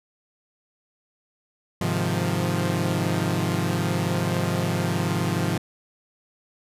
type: chord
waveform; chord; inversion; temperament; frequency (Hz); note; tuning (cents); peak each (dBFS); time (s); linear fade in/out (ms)
sawtooth; F minor seventh; first; equal; 103.83 / 130.81 / 155.56 / 174.61; Ab2 / C3 / Eb3 / F3; 0 / 0 / 0 / 0; -24 / -25 / -25 / -22; 1.81-5.58; 5
effects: resampled to 32000 Hz